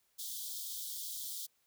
white high-pass noise, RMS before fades -42 dBFS, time 0.18-1.47 s, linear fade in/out 20 ms, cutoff 3200 Hz, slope 96 dB/octave, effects white hiss -75 dBFS RMS until 1.66 s

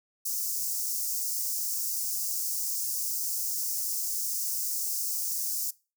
white high-pass noise, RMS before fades -31 dBFS, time 0.25-5.71 s, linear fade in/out 10 ms, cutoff 5100 Hz, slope 48 dB/octave, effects noise-tail reverb RT60 0.3 s tail -21 dB re dry

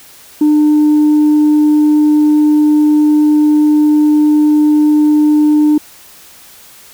sine tone, 300.8 Hz, D4, 42 cents sharp, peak -4 dBFS, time 0.41-5.78 s, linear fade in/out 5 ms, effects tanh soft clip ceiling -4 dBFS + white hiss -39 dBFS RMS until 6.93 s

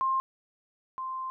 sine tone pair in turn, 1059 / 1044.4 Hz, C6 / C6, +21 / -3 cents, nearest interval unison, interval 24 cents, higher first, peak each -24 / -32 dBFS, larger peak first, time 0.01-0.2 / 0.98-1.3 s, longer second, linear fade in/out 0 ms, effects none

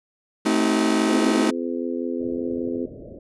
40% pulse chord, A diminished seventh, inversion none, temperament just, 220 / 264 / 316.8 / 380.2 Hz, A3 / C4 / Eb4 / Gb4, 0 / +16 / +31 / +47 cents, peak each -22 / -24 / -21 / -26 dBFS, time 0.45-1.51 s, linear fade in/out 10 ms
harmonic tone, 85.2 Hz, F2, 42 cents flat, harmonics 3 / 4 / 5 / 6, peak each -27 / -29 / -31 / -33 dBFS, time 1.08-2.86 s, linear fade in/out 5 ms
white low-pass noise, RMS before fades -40 dBFS, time 2.2-3.19 s, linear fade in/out 5 ms, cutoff 620 Hz, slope 96 dB/octave
effects resampled to 24000 Hz

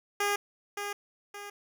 10% pulse tone with echo, 407.7 Hz, G#4, 32 cents flat, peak -18 dBFS, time 0.2-0.36 s, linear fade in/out 5 ms, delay 570 ms, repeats 2, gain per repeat -7 dB, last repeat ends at 1.5 s, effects none

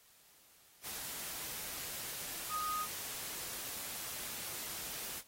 sine tone in noise, 1244.5 Hz, D#6, in tune, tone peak -35 dBFS, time 2.49-2.87 s, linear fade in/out 50 ms, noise white, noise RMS -43 dBFS, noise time 0.82-5.23 s, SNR +5 dB, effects white hiss -64 dBFS RMS until 5.27 s + AAC 48 kbps

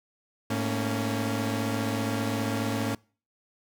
sawtooth tone cluster, 107.3 / 229.5 / 278.5 Hz, A2 / A#3 / C#4, -43 / -27 / +8 cents, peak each -27 dBFS, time 0.5-2.95 s, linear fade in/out 5 ms, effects noise-tail reverb RT60 0.4 s tail -25 dB re dry

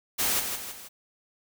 white noise with echo, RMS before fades -26 dBFS, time 0.18-0.41 s, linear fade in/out 20 ms, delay 160 ms, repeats 3, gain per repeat -6 dB, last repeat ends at 0.89 s, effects none

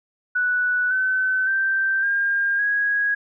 sine tone with pitch steps, 1480 / 1521.6 / 1564.4 / 1608.4 / 1653.6 Hz, F#6 / F#6 / G6 / G6 / G#6, 0 / +48 / -4 / +44 / -8 cents, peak -18 dBFS, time 0.35-3.15 s, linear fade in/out 10 ms, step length 560 ms, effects none

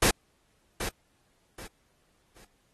pink noise with echo, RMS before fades -22 dBFS, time 0.02-0.11 s, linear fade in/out 5 ms, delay 780 ms, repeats 3, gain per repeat -11 dB, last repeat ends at 2.45 s, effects pink hiss -70 dBFS RMS until 2.73 s + AAC 32 kbps

